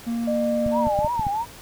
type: tone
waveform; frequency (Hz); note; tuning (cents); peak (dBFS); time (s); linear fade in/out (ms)
triangle; 233.1; A#3; 0; -21; 0.06-0.89; 20
type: tone with pitch glide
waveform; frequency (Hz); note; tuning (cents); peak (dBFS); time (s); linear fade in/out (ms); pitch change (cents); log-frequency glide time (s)
sine; 605 to 601.2; D#5 to D5; -49 to +40; -22; 0.27-1.08; 10; -11; 0.53-0.9
type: clicks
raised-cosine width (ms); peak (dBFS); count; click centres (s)
5; -16; 6; 0.664 / 0.87 / 0.99 / 1.047 / 1.195 / 1.268
type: tone with vibrato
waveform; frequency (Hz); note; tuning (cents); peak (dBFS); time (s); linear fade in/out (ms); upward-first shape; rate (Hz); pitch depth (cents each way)
sine; 880; A5; 0; -22; 0.71-1.46; 50; triangle; 3; 190
effects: pink hiss -43 dBFS RMS until 1.61 s